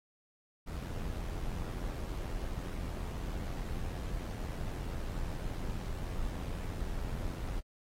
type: noise with amplitude modulation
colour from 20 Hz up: brown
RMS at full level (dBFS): -35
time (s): 0.66-7.61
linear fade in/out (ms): 20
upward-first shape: sine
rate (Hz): 86.6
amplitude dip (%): 50
effects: AAC 48 kbps